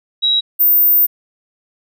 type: tone pair in turn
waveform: sine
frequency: 3859 / 14540 Hz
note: B7 / A#9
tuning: -41 / -44 cents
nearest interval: octave + major seventh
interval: 2297 cents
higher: second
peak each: -11 / -8 dBFS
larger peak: second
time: 0.22-0.41 / 0.59-1.07 s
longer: second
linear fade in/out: 20 ms
effects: none